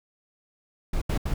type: noise bursts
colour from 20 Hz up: brown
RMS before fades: -25 dBFS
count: 3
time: 0.93-1.34 s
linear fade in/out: 5 ms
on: 86 ms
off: 76 ms
effects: none

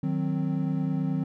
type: chord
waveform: triangle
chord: C diminished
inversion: first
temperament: equal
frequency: 155.56 / 185 / 261.6 Hz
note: Eb3 / Gb3 / C4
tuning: 0 / 0 / 0 cents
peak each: -26 / -28 / -28 dBFS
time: 0.03-1.24 s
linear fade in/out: 5 ms
effects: none

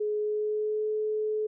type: tone with pitch glide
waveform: sine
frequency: 421.7 to 429.1 Hz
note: G#4 to A4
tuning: +26 to -43 cents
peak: -26 dBFS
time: 0-1.47 s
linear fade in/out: 10 ms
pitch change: +31 cents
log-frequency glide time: 0.19-0.89 s
effects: none

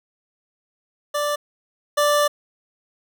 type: tone pair in turn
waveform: 25% pulse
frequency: 587.3 / 587.3 Hz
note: D5 / D5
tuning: 0 / 0 cents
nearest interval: unison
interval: 0 cents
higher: neither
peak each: -17 / -12 dBFS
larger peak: second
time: 1.14-1.36 / 1.97-2.28 s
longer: second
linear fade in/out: 10 ms
effects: none

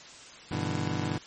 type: chord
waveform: 25% pulse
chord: E minor seventh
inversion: first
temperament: just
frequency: 98.89 / 123.61 / 148.33 / 164.81 Hz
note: G2 / B2 / D3 / E3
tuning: +16 / +2 / +18 / 0 cents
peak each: -31 dBFS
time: 0.51-1.18 s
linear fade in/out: 5 ms
effects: white hiss -48 dBFS RMS until 1.26 s + MP3 32 kbps

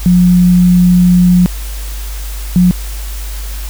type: tone pair in turn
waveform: sine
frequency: 178.8 / 179.66 Hz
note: F3 / F3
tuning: +41 / +49 cents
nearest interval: unison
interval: 8 cents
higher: second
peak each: -4 dBFS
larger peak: neither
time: 0.06-1.46 / 2.56-2.71 s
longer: first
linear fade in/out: 0 ms
effects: added 50 Hz sine -19 dBFS peak until 3.69 s + white hiss -30 dBFS RMS until 3.69 s

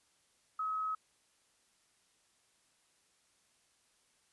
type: tone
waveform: sine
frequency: 1278 Hz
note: D#6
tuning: 46 cents sharp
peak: -33 dBFS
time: 0.59-0.95 s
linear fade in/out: 5 ms
effects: white hiss -72 dBFS RMS until 4.32 s + resampled to 24000 Hz

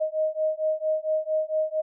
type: beating tone pair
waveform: sine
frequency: 622.3 / 626.7 Hz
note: D#5 / D#5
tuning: 0 / +12 cents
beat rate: 4.4 Hz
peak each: -26 dBFS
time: 0-1.82 s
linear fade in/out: 20 ms
effects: none

